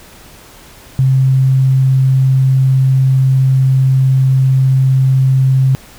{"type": "tone", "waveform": "sine", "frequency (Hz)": 132.3, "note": "C3", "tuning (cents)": 20, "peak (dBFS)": -7, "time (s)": [0.99, 5.75], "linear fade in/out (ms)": 0, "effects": ["pink hiss -39 dBFS RMS until 5.98 s"]}